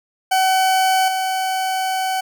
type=tone with level steps; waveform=40% pulse; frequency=756 Hz; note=F#5; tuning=37 cents sharp; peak=-13 / -18 dBFS; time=0.31-2.21 s; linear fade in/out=10 ms; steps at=1.08 s; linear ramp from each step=2 ms; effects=none

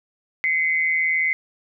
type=tone pair together; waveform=sine; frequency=2053 / 2212 Hz; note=C7 / C#7; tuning=-33 / -4 cents; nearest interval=minor second; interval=129 cents; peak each=-19 / -24 dBFS; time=0.44-1.33 s; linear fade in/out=0 ms; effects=none

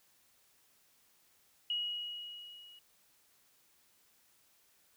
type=tone with level ramp; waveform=sine; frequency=2901 Hz; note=F#7; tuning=35 cents flat; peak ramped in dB=-31 to -54 dBFS; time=1.7-2.79 s; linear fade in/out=2 ms; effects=white hiss -69 dBFS RMS until 4.96 s

